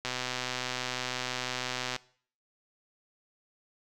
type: click train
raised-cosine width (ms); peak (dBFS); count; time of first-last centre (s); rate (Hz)
0.2; -15; 242; 0.05-1.963; 126
effects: noise-tail reverb RT60 0.5 s tail -20 dB re dry